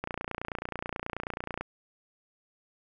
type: click train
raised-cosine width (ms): 0.5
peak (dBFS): -18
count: 47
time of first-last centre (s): 0.04-1.61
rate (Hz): 29.3
effects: none